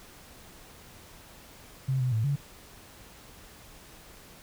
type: tone with pitch steps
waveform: sine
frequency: 132.5 / 126.7 / 110.7 / 142 Hz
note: C3 / B2 / A2 / C#3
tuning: +22 / +45 / +11 / +42 cents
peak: -24 dBFS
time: 1.88-2.36 s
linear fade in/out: 10 ms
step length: 120 ms
effects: pink hiss -51 dBFS RMS until 4.42 s